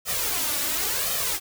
white noise with flanger, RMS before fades -26 dBFS, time 0.05-1.4 s, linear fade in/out 50 ms, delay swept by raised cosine 1.6 to 3.5 ms, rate 0.94 Hz, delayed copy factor +0.75, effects none

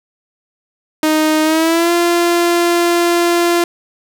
sawtooth tone with pitch glide, 310.7 to 344.7 Hz, D#4 to F4, -2 to -23 cents, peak -7 dBFS, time 1.03-3.64 s, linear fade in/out 2 ms, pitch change +179 cents, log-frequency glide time 1.43-1.92 s, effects none

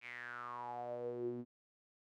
sawtooth tone with band-pass filter sweep, 121.4 Hz, B2, 29 cents flat, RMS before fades -44 dBFS, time 0.01-1.45 s, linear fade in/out 50 ms, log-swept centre 2400 to 270 Hz, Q 8.7, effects none

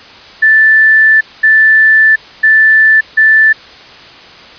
sine tone bursts at uneven times, 1760 Hz, A6, in tune, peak -3 dBFS, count 4, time 0.42-1.21 / 1.43-2.16 / 2.43-3.01 / 3.17-3.53 s, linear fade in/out 10 ms, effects white hiss -34 dBFS RMS until 4.58 s + resampled to 11025 Hz

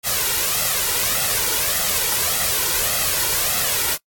white noise with flanger, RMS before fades -20 dBFS, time 0.03-3.98 s, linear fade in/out 50 ms, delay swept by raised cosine 1.5 to 2.15 ms, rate 1.7 Hz, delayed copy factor +0.6, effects noise-tail reverb RT60 0.1 s tail -25 dB re dry + AAC 64 kbps

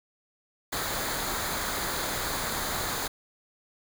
pink noise with comb filter, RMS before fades -31 dBFS, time 0.72-3.08 s, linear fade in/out 10 ms, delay 0.36 ms, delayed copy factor -0.55, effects none

